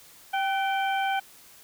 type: harmonic tone with a mistuned harmonic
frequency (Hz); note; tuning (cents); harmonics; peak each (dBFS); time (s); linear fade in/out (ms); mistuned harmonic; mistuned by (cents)
781; G5; -7; 1 / 2 / 3 / 4; -25 / -31 / -35 / -37; 0.33-1.2; 10; 2; -60
effects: white hiss -52 dBFS RMS until 1.63 s